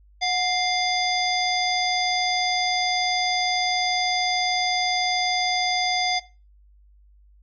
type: harmonic tone with a mistuned harmonic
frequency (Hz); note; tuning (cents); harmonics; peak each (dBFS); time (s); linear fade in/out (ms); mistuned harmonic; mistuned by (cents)
698.5; F5; 0; 1 / 3 / 5 / 7 / 9; -24 / -27 / -28 / -28 / -36; 0.21-6.2; 20; 1; +79
effects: noise-tail reverb RT60 0.3 s tail -17 dB re dry + added 50 Hz sine -51 dBFS peak until 7.42 s